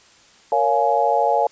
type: chord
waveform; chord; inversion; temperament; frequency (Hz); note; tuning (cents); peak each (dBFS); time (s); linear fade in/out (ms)
sine; Bb minor seventh; none; just; 466.2 / 559.4 / 699.2 / 839.1; Bb4 / Db5 / F5 / Ab5; 0 / +16 / +2 / +18; -23 / -21 / -20 / -19; 0.52-1.47; 2
effects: white hiss -51 dBFS RMS until 1.51 s + resampled to 16000 Hz